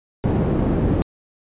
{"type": "low-pass noise", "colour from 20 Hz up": "white", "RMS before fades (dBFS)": -19, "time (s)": [0.24, 1.02], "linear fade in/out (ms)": 0, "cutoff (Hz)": 290, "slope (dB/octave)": 12, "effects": ["resampled to 8000 Hz"]}